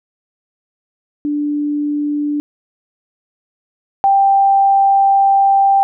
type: tone pair in turn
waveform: sine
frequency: 293.7 / 787 Hz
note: D4 / G5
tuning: 0 / +7 cents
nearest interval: octave + perfect fourth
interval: 1707 cents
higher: second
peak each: -15 / -8 dBFS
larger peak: second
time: 1.25-2.4 / 4.04-5.83 s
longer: second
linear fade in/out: 0 ms
effects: none

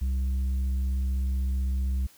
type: tone with tanh clipping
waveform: triangle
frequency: 65.41 Hz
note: C2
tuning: in tune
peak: -25 dBFS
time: 0.01-2.07 s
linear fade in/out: 10 ms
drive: 9 dB
effects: white hiss -56 dBFS RMS until 2.17 s

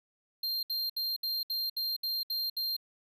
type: tone bursts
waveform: square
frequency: 4186 Hz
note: C8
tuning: in tune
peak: -31 dBFS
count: 9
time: 0.43-2.766 s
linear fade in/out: 5 ms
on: 200 ms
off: 67 ms
effects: none

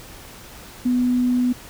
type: tone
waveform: sine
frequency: 248 Hz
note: B3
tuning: 7 cents sharp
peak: -16 dBFS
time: 0.85-1.53 s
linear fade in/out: 10 ms
effects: pink hiss -41 dBFS RMS until 1.69 s

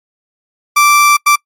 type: tone bursts at uneven times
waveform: 30% pulse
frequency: 1171 Hz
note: D6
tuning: 5 cents flat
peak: -3 dBFS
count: 2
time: 0.76-1.17 / 1.26-1.36 s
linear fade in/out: 10 ms
effects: noise-tail reverb RT60 0.1 s tail -25 dB re dry + MP3 64 kbps

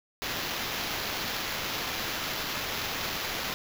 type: noise with sample-and-hold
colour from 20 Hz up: violet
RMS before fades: -33 dBFS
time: 0.22-3.54 s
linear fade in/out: 0 ms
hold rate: 8820 Hz
effects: none

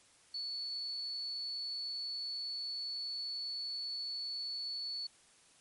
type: tone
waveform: sine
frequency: 4435 Hz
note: C#8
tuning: in tune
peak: -37 dBFS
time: 0.34-5.07 s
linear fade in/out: 5 ms
effects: white hiss -64 dBFS RMS until 5.6 s + MP3 48 kbps

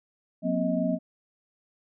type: tone cluster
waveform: sine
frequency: 180.7 / 237.7 / 262.8 / 631 Hz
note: F#3 / A#3 / C4 / D#5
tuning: -41 / +34 / +8 / +24 cents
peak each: -29 dBFS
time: 0.42-0.99 s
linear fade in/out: 50 ms
effects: none

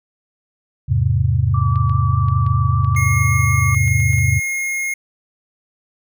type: chord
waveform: sine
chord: E augmented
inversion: none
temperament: equal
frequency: 82.41 / 103.83 / 130.81 Hz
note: E2 / G#2 / B#2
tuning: 0 / 0 / 0 cents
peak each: -19 / -17 / -17 dBFS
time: 0.88-4.4 s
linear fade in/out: 20 ms
type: tone with vibrato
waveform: sine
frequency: 1159 Hz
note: D6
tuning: 23 cents flat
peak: -23 dBFS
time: 1.54-3.75 s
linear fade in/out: 5 ms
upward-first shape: sine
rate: 5.1 Hz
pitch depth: 19 cents each way
type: clicks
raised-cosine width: 0.3 ms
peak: -24 dBFS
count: 11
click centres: 1.758 / 1.896 / 2.285 / 2.465 / 2.846 / 2.95 / 3.746 / 3.879 / 4.002 / 4.132 / 4.184 s
type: tone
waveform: square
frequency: 2148 Hz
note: C7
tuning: 45 cents sharp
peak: -20 dBFS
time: 2.96-4.94 s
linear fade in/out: 5 ms
effects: none

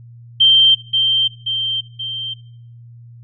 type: tone with echo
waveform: sine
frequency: 3140 Hz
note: G7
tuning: 2 cents sharp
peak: -7 dBFS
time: 0.4-0.75 s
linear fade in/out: 10 ms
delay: 530 ms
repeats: 3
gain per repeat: -5 dB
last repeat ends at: 2.34 s
effects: noise-tail reverb RT60 0.6 s tail -19 dB re dry + added 118 Hz sine -37 dBFS peak until 3.23 s

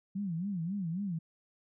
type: tone with vibrato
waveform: sine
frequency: 182.2 Hz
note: F#3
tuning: 26 cents flat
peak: -32 dBFS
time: 0.15-1.19 s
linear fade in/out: 10 ms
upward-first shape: sine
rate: 3.7 Hz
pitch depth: 210 cents each way
effects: none

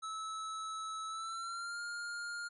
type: tone with pitch glide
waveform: square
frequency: 1302 to 1411.7 Hz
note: E6 to F6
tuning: -22 to +18 cents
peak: -40 dBFS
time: 0.02-2.49 s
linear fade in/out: 20 ms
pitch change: +140 cents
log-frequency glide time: 1.07-1.81 s
effects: resampled to 24000 Hz

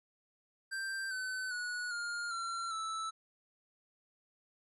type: tone with pitch steps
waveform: square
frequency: 1573 / 1517.7 / 1464.3 / 1412.8 / 1363.1 / 1315.1 Hz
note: G6 / F#6 / F#6 / F6 / F6 / E6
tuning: +6 / +44 / -18 / +20 / -42 / -4 cents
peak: -37 dBFS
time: 0.71-3.11 s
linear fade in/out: 20 ms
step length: 400 ms
effects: resampled to 24000 Hz

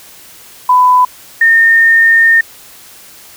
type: tone pair in turn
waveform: sine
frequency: 1000 / 1825.6 Hz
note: B5 / A#6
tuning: +21 / -37 cents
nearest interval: minor seventh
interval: 1042 cents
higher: second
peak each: -4 dBFS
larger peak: neither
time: 0.69-1.05 / 1.41-2.41 s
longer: second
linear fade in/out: 5 ms
effects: white hiss -37 dBFS RMS until 3.36 s

